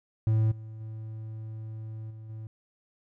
triangle tone with level steps, 110 Hz, A2, in tune, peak -19 / -37 / -34 / -39 / -35 dBFS, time 0.27-2.47 s, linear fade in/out 0 ms, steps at 0.51 / 0.8 / 2.1 / 2.29 s, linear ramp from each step 10 ms, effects none

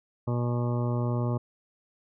harmonic tone, 120.8 Hz, B2, 38 cents flat, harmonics 1 / 2 / 3 / 4 / 5 / 7 / 8 / 9 / 10, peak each -26 / -33 / -36 / -39 / -38 / -42 / -47 / -42 / -48 dBFS, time 0.27-1.38 s, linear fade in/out 10 ms, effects none

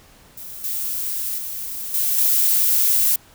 violet noise with level steps, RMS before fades -35 / -25 / -29 / -20 / -17 dBFS, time 0.37-3.16 s, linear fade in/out 5 ms, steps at 0.64 / 1.38 / 1.94 / 2.18 s, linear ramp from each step 2 ms, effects pink hiss -50 dBFS RMS until 3.34 s

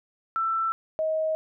sine tone pair in turn, 1333 / 631.6 Hz, E6 / D#5, +19 / +26 cents, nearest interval octave + minor second, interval 1293 cents, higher first, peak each -23 / -23 dBFS, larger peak neither, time 0.36-0.72 / 0.99-1.35 s, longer neither, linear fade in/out 0 ms, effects none

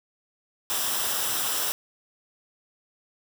white noise with comb filter, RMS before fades -27 dBFS, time 0.7-1.72 s, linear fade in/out 0 ms, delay 0.45 ms, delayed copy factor -0.55, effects none

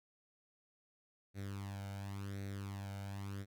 sawtooth tone with flanger, 99 Hz, G2, 18 cents sharp, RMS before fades -44 dBFS, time 1.34-3.46 s, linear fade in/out 50 ms, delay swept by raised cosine 0.49 to 1.36 ms, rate 0.92 Hz, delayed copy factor +0.7, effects none

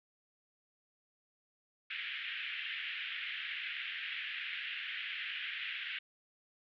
white band-pass noise, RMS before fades -41 dBFS, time 1.9-5.99 s, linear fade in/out 5 ms, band 1600 to 3200 Hz, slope 48 dB/octave, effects none

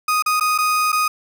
35% pulse tone with dropouts, 1244.5 Hz, D#6, in tune, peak -14 dBFS, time 0.08-1.08 s, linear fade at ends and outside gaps 5 ms, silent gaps 0.224-0.261 / 0.399-0.408 / 0.579-0.585 / 0.92-0.927 s, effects none

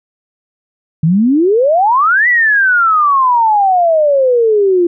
sine exponential two-way sweep, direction up then down, 151 to 1996 to 340 Hz, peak -7 dBFS, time 1.03-4.87 s, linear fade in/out 5 ms, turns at 2.28 s, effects none

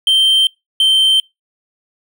triangle tone pair in turn, 3131 / 3117 Hz, G7 / G7, -3 / -11 cents, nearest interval unison, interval 8 cents, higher first, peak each -7 dBFS, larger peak neither, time 0.07-0.47 / 0.8-1.2 s, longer neither, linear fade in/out 2 ms, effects noise-tail reverb RT60 0.2 s tail -26 dB re dry

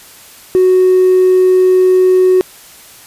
sine tone with hard clipping, 370 Hz, F#4, in tune, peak -6 dBFS, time 0.55-2.41 s, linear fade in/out 0 ms, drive 1 dB, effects white hiss -38 dBFS RMS until 3.06 s + resampled to 32000 Hz

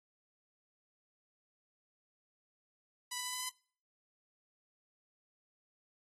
5% pulse tone with pitch steps, 987.8 / 993.5 / 999.3 / 1005.1 / 1010.9 Hz, B5 / B5 / B5 / B5 / B5, 0 / +10 / +20 / +30 / +40 cents, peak -26 dBFS, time 3.11-3.495 s, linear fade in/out 10 ms, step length 77 ms, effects noise-tail reverb RT60 0.5 s tail -24 dB re dry + AAC 32 kbps

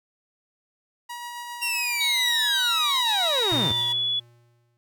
sawtooth tone with tremolo, 959 Hz, A#5, 49 cents sharp, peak -29 dBFS, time 1.09-3.93 s, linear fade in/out 10 ms, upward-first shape sine, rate 7.5 Hz, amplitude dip 25%
sawtooth linear sweep, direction down, 2791 to 69.9 Hz, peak -21 dBFS, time 1.61-3.73 s, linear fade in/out 20 ms
sine tone with pitch glide, 3829 to 3411 Hz, A#7 to G#7, +46 to +46 cents, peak -22 dBFS, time 2-4.2 s, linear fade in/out 10 ms, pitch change -200 cents, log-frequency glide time 3.41-3.88 s
square tone with exponential decay, 119 Hz, A#2, 36 cents sharp, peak -28 dBFS, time 3.52-4.77 s, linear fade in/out 0 ms, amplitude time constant 270 ms
effects none

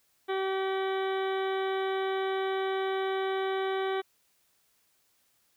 harmonic tone with a mistuned harmonic, 383.7 Hz, G4, 37 cents flat, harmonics 1 / 2 / 3 / 4 / 5 / 6 / 8 / 9 / 10, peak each -29 / -35 / -39 / -41 / -43 / -45 / -47 / -48 / -49 dBFS, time 0.28-4.02 s, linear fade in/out 20 ms, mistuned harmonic 8, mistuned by -17 cents, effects white hiss -70 dBFS RMS until 5.56 s

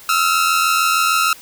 sawtooth tone pair together, 1285 / 1371.5 Hz, E6 / F6, -45 / -32 cents, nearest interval minor second, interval 113 cents, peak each -13 dBFS, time 0.09-1.33 s, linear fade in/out 2 ms, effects white hiss -41 dBFS RMS until 1.41 s

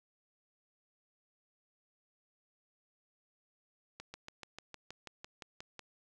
slowing click train, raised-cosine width 0.2 ms, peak -28 dBFS, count 12, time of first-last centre 4-5.793 s, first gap 140 ms, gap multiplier 1.03, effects none

